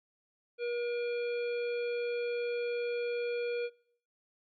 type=harmonic tone; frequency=478.7 Hz; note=A#4; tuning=46 cents sharp; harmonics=1 / 3 / 5 / 7 / 9; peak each=-32 / -46 / -43 / -54 / -54 dBFS; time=0.58-3.7 s; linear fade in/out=50 ms; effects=noise-tail reverb RT60 0.6 s tail -23 dB re dry + Opus 48 kbps